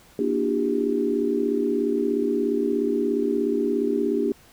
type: tone cluster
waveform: sine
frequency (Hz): 236.8 / 293.8 / 329.1 / 363 / 399.9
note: A#3 / D4 / E4 / F#4 / G4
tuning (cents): +27 / +1 / -3 / -33 / +35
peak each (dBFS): -27 / -26 / -33 / -29 / -24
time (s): 0.19-4.32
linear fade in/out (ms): 2
effects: pink hiss -53 dBFS RMS until 4.52 s